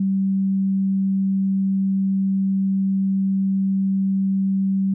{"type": "tone", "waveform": "sine", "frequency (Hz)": 193.4, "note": "G3", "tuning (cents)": -23, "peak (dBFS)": -17, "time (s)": [0, 4.94], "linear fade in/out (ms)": 5, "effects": []}